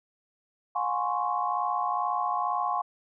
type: chord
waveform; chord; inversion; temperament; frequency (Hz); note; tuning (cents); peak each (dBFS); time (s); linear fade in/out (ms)
sine; Db major seventh; first; equal with one note detuned; 716 / 830.6 / 1046.5 / 1108.7; F5 / Ab5 / C6 / Db6; +43 / 0 / 0 / 0; -31; 0.75-2.82; 10
effects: none